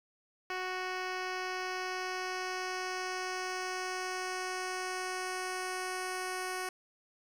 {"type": "tone with low-pass filter sweep", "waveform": "10% pulse", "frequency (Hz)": 369.5, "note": "F#4", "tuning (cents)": -2, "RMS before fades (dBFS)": -37, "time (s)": [0.5, 6.69], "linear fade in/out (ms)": 2, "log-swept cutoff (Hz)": [3900, 11000], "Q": 1.3, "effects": ["9-bit"]}